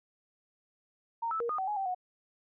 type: tone with pitch steps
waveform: sine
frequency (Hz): 923 / 1312 / 470.6 / 1229 / 761 / 837 / 776 / 731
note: A#5 / E6 / A#4 / D#6 / F#5 / G#5 / G5 / F#5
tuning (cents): -17 / -9 / +16 / -22 / +48 / +13 / -18 / -21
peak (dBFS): -30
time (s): 1.22-1.948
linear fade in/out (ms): 10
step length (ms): 91
effects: none